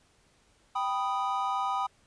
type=chord; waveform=triangle; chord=G augmented; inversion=none; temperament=equal; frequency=784 / 987.8 / 1244.5 Hz; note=G5 / B5 / D#6; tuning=0 / 0 / 0 cents; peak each=-30 dBFS; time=0.75-1.87 s; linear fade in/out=10 ms; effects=pink hiss -65 dBFS RMS until 2.06 s + resampled to 22050 Hz

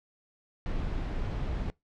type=noise; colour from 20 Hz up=brown; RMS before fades=-32 dBFS; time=0.66-1.7 s; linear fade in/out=0 ms; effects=noise-tail reverb RT60 0.2 s tail -24 dB re dry + low-pass 4000 Hz 12 dB/octave

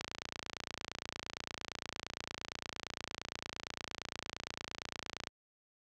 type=click train; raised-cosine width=0.2 ms; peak=-20 dBFS; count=152; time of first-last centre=0.01-5.271 s; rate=28.7 Hz; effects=high-pass 60 Hz 12 dB/octave

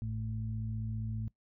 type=harmonic tone; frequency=55 Hz; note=A1; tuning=in tune; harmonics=1 / 2 / 4; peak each=-43 / -35 / -43 dBFS; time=0.02-1.28 s; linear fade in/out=0 ms; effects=noise-tail reverb RT60 0.1 s tail -20 dB re dry

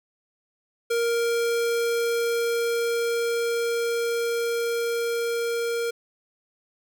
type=tone with level ramp; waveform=square; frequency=467.3 Hz; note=A#4; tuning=4 cents sharp; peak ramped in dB=-22 to -25 dBFS; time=0.9-5.91 s; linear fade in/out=10 ms; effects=none

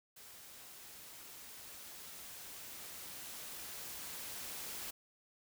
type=noise with level ramp; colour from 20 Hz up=white; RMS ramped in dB=-55 to -44 dBFS; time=0.16-4.91 s; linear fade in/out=10 ms; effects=none

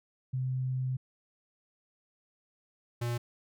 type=tone pair in turn; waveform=sine / square; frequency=129.2 / 119.38 Hz; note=C3 / A#2; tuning=-21 / +42 cents; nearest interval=minor second; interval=137 cents; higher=first; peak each=-29 / -31 dBFS; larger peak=first; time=0.33-0.97 / 3.01-3.18 s; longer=first; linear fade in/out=10 ms; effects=none

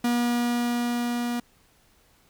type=tone with level ramp; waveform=45% pulse; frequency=240.2 Hz; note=B3; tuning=48 cents flat; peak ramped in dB=-21 to -26 dBFS; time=0.04-1.4 s; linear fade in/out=5 ms; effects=pink hiss -61 dBFS RMS until 2.29 s

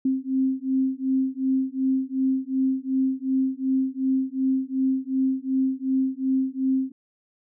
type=beating tone pair; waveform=sine; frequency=262.6 / 265.3 Hz; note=C4 / C4; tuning=+6 / +24 cents; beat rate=2.7 Hz; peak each=-24 dBFS; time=0.05-6.92 s; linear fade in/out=5 ms; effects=none

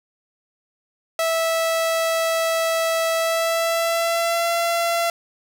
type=tone with pitch glide; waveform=sawtooth; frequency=655 to 679.3 Hz; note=E5 to F5; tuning=-11 to -48 cents; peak=-15 dBFS; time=1.19-5.1 s; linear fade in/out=2 ms; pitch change=+63 cents; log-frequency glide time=3.16-4.51 s; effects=none

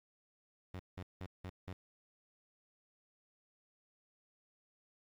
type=tone bursts; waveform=sawtooth; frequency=92.5 Hz; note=F#2; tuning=in tune; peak=-39 dBFS; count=5; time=0.74-1.73 s; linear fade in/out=0 ms; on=54 ms; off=180 ms; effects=low-pass 4000 Hz 12 dB/octave + 11-bit

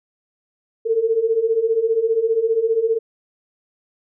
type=beating tone pair; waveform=sine; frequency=440 / 455 Hz; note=A4 / A#4; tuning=0 / -42 cents; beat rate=15 Hz; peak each=-21 / -17 dBFS; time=0.85-2.99 s; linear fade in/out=20 ms; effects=none

